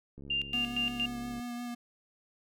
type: click train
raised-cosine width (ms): 3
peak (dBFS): -35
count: 86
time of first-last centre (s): 0.18-1.396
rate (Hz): 69.9
type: tone with tremolo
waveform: sine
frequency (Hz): 2794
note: F7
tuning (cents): 0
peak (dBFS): -28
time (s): 0.3-1.06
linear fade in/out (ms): 5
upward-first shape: square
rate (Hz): 4.3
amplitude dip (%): 80
type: tone with vibrato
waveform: square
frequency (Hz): 241.1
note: B3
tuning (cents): -41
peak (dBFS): -37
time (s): 0.53-1.75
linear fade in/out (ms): 10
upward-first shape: sine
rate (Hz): 5.7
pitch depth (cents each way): 16
effects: none